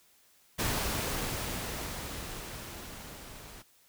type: noise with level ramp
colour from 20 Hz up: pink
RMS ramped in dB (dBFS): -30 to -49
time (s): 0.58-3.63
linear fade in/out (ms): 20
effects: white hiss -64 dBFS RMS until 3.88 s